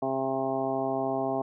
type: harmonic tone with a mistuned harmonic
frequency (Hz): 133.6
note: C3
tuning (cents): +36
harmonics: 1 / 2 / 3 / 4 / 5 / 6 / 7 / 8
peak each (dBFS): -41 / -33 / -33 / -40 / -30 / -34 / -41 / -40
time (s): 0.02-1.42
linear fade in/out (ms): 5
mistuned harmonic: 7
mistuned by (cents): -18
effects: none